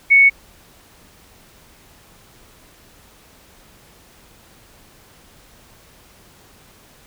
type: tone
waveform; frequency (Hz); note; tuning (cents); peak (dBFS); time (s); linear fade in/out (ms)
sine; 2217; C#7; 0; -7; 0.1-0.3; 20
effects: pink hiss -49 dBFS RMS until 7.06 s